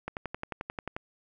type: click train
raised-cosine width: 0.5 ms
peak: -19 dBFS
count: 11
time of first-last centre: 0.08-0.965 s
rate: 11.3 Hz
effects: none